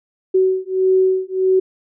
sine beating tone pair, 375.2 / 376.8 Hz, F#4 / F#4, +24 / +32 cents, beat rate 1.6 Hz, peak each -16 dBFS, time 0.34-1.6 s, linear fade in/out 10 ms, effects none

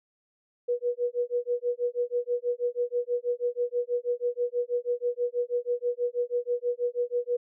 sine tone with tremolo, 485.6 Hz, B4, 29 cents flat, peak -22 dBFS, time 0.68-7.37 s, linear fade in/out 10 ms, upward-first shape sine, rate 6.2 Hz, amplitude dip 100%, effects none

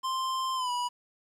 square tone with pitch glide, 1046.5 to 976.4 Hz, C6 to B5, 0 to -20 cents, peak -29 dBFS, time 0.03-0.89 s, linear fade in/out 20 ms, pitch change -120 cents, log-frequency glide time 0.55-0.71 s, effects low-pass 9000 Hz 12 dB/octave + 10-bit

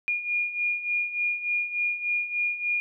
sine beating tone pair, 2426 / 2429.4 Hz, D#7 / D#7, -44 / -42 cents, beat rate 3.4 Hz, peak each -31 / -26 dBFS, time 0.08-2.8 s, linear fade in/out 0 ms, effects none

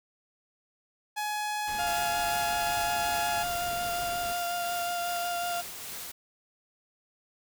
sawtooth tone, 842 Hz, G#5, 24 cents sharp, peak -26 dBFS, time 1.16-3.44 s, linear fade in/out 20 ms
pink noise, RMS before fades -43 dBFS, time 1.67-4.33 s, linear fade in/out 10 ms
35% pulse tone with vibrato, 698.5 Hz, F5, in tune, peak -28 dBFS, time 1.78-5.62 s, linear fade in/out 20 ms, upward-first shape sine, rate 5.5 Hz, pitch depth 13 cents each way
white noise with tremolo, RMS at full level -39 dBFS, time 1.86-6.12 s, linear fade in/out 10 ms, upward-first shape sine, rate 2.5 Hz, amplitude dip 25%
effects none

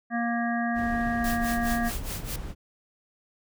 harmonic tone, 234.9 Hz, A#3, 13 cents sharp, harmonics 1 / 3 / 5 / 7 / 8, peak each -27 / -30 / -38 / -33 / -37 dBFS, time 0.1-1.92 s, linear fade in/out 50 ms
brown noise, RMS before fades -34 dBFS, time 0.74-2.55 s, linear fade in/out 50 ms
white noise with tremolo, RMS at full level -35 dBFS, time 1.24-2.36 s, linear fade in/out 2 ms, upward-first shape sine, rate 4.8 Hz, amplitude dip 90%
effects none

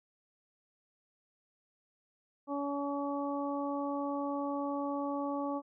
harmonic tone, 283.4 Hz, C#4, 38 cents sharp, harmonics 1 / 2 / 3 / 4, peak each -35 / -38 / -40 / -41 dBFS, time 2.47-5.62 s, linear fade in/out 50 ms, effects none

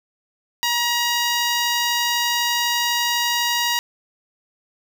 10% pulse tone, 952 Hz, A#5, 36 cents sharp, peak -10 dBFS, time 0.63-3.79 s, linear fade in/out 0 ms, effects none

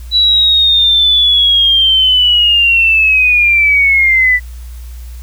sine linear sweep, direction down, 3951 to 1967 Hz, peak -6 dBFS, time 0.11-4.4 s, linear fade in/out 50 ms, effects added 60 Hz sine -25 dBFS peak until 5.22 s + white hiss -43 dBFS RMS until 5.22 s

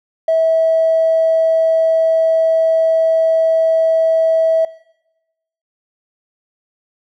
triangle tone, 649 Hz, E5, 27 cents flat, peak -7 dBFS, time 0.28-4.65 s, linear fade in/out 5 ms, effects noise-tail reverb RT60 1.0 s tail -25 dB re dry + tanh soft clip ceiling -8 dBFS

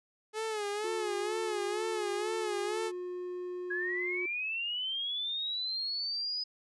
sawtooth tone with vibrato, 424.8 Hz, G#4, 39 cents sharp, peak -29 dBFS, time 0.33-2.92 s, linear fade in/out 50 ms, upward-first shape sine, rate 2.1 Hz, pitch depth 79 cents each way
triangle tone, 359.5 Hz, F#4, 50 cents flat, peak -34 dBFS, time 0.84-4.26 s, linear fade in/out 5 ms
sine linear sweep, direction up, 1642 to 5010 Hz, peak -32 dBFS, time 3.7-6.44 s, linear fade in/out 10 ms
effects resampled to 24000 Hz

